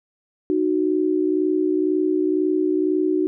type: tone pair together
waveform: sine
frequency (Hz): 308.2 / 370.2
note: D#4 / F#4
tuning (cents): -16 / +1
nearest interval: minor third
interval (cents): 317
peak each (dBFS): -20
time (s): 0.5-3.27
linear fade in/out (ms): 0
effects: none